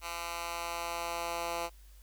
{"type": "tone with high-pass filter sweep", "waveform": "10% pulse", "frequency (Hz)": 170, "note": "F3", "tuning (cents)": -46, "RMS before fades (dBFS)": -37, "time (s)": [0.01, 1.7], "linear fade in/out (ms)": 50, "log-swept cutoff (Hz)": [1200, 570], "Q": 0.95, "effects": ["added 50 Hz sine -52 dBFS peak until 2.02 s", "white hiss -64 dBFS RMS until 2.02 s"]}